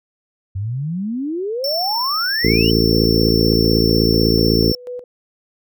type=exponential sweep; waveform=sine; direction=up; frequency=92 to 3058 Hz; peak=-20 dBFS; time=0.55-2.71 s; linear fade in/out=10 ms
type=tone; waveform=square; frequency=5410 Hz; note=E8; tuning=44 cents sharp; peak=-20 dBFS; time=1.64-4.75 s; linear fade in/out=2 ms
type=harmonic tone; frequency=56 Hz; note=A1; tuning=31 cents sharp; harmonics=1 / 2 / 3 / 4 / 5 / 6 / 7 / 8; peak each=-21 / -21 / -21 / -21 / -21 / -21 / -21 / -21 dBFS; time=2.43-4.73 s; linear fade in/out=20 ms
type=tone with tremolo; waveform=sine; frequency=493.9 Hz; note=B4; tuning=in tune; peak=-25 dBFS; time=2.92-5.04 s; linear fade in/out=2 ms; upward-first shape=square; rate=4.1 Hz; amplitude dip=70%
effects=none